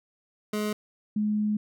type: tone pair in turn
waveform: 25% pulse / sine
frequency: 211 / 211 Hz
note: G#3 / G#3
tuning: +28 / +28 cents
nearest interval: unison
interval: 0 cents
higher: neither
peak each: -23 dBFS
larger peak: neither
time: 0.53-0.73 / 1.16-1.57 s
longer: second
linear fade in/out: 5 ms
effects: none